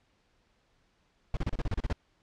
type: noise bursts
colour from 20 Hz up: brown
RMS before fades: -29 dBFS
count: 10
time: 1.34-1.928 s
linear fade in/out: 2 ms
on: 30 ms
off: 32 ms
effects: pink hiss -70 dBFS RMS until 2.22 s + low-pass 5000 Hz 12 dB/octave